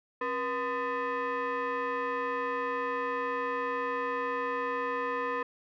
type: tone with frequency modulation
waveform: sine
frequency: 270 Hz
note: C#4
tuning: 45 cents flat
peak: -28 dBFS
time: 0.21-5.43 s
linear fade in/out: 5 ms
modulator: 754 Hz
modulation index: 2
effects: tanh soft clip ceiling -25 dBFS